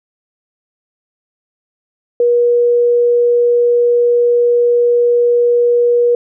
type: tone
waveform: sine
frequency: 480 Hz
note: B4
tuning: 49 cents flat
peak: -8 dBFS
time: 2.2-6.15 s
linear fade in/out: 2 ms
effects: none